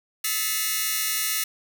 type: tone cluster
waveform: 5% pulse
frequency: 1286 / 1757 / 2010 / 2171 / 2857 Hz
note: E6 / A6 / B6 / C#7 / F7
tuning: -43 / -3 / +30 / -37 / +39 cents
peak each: -20 dBFS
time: 0.24-1.44 s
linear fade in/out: 5 ms
effects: none